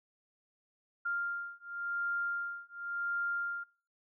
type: beating tone pair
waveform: sine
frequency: 1396.9 / 1397.82 Hz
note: F6 / F6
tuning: 0 / +1 cents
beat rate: 0.92 Hz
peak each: -37 / -37 dBFS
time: 1.05-3.64 s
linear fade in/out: 10 ms
effects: noise-tail reverb RT60 0.5 s tail -24 dB re dry